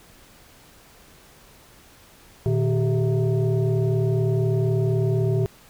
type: tone with frequency modulation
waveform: sine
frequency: 116.54 Hz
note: A#2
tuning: in tune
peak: -18 dBFS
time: 2.46-5.46 s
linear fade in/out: 0 ms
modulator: 269 Hz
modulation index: 1.1
effects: pink hiss -51 dBFS RMS until 5.69 s